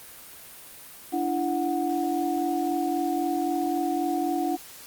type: tone cluster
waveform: sine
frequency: 291.6 / 335.4 / 735 Hz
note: D4 / E4 / F#5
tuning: -12 / +30 / -12 cents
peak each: -28 dBFS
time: 1.12-4.57 s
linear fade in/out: 20 ms
effects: white hiss -45 dBFS RMS until 4.86 s + Opus 32 kbps